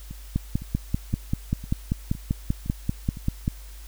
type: two click trains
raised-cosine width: 5 ms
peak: -10 / -24 dBFS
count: 17 / 7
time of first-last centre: 0.36-3.479 / 0.11-3.171 s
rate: 5.13 / 1.96 Hz
effects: added 50 Hz sine -39 dBFS peak until 3.87 s + white hiss -50 dBFS RMS until 3.87 s

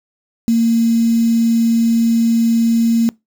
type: tone with quantisation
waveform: sine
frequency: 229.8 Hz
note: A#3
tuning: 25 cents flat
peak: -10 dBFS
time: 0.48-3.09 s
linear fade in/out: 0 ms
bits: 5
effects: noise-tail reverb RT60 0.2 s tail -24 dB re dry

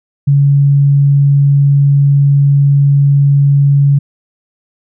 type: tone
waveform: sine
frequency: 141 Hz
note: C#3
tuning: 30 cents sharp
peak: -5 dBFS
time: 0.27-3.99 s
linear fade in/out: 10 ms
effects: none

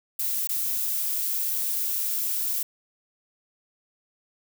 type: noise with dropouts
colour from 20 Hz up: violet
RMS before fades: -27 dBFS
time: 0.19-2.63 s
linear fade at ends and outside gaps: 5 ms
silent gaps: 0.473-0.49 s
effects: none

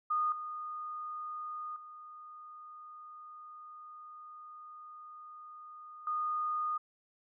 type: tone with level steps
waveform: sine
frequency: 1229 Hz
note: D#6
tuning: 22 cents flat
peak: -28 / -38 / -47 / -31 dBFS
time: 0.1-6.78 s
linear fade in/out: 10 ms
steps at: 0.32 / 1.76 / 6.07 s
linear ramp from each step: 2 ms
effects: none

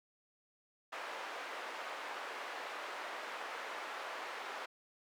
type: band-pass noise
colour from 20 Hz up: white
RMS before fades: -44 dBFS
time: 0.92-4.66 s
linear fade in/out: 10 ms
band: 480 to 1600 Hz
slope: 12 dB/octave
effects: high-pass 300 Hz 12 dB/octave

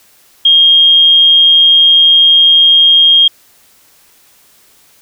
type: tone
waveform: sine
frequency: 3234 Hz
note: G#7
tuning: 47 cents flat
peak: -3 dBFS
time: 0.45-3.28 s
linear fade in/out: 5 ms
effects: white hiss -47 dBFS RMS until 5.01 s

